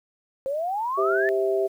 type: exponential sweep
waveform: sine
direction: up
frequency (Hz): 523.3 to 1800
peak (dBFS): -24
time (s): 0.46-1.29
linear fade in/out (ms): 0
type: harmonic tone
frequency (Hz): 130.81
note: C3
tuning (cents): 0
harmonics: 3 / 4 / 5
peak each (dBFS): -22 / -33 / -25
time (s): 0.97-1.68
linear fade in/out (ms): 20
effects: 9-bit